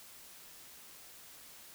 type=silence; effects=white hiss -54 dBFS RMS until 1.74 s